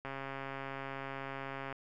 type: click train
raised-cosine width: 0.5 ms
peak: -26 dBFS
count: 229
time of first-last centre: 0.05-1.726 s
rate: 136 Hz
effects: none